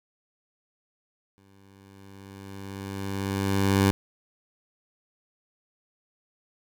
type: tone with exponential growth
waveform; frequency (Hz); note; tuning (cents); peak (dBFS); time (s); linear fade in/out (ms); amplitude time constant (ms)
15% pulse; 98; G2; 0; -11; 1.38-3.91; 0; 550
effects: none